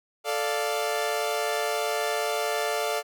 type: chord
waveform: sawtooth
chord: D minor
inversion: second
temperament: equal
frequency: 440 / 587.3 / 698.5 Hz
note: A4 / D5 / F5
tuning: 0 / 0 / 0 cents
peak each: -26 dBFS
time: 0.24-3.03 s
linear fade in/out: 50 ms
effects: none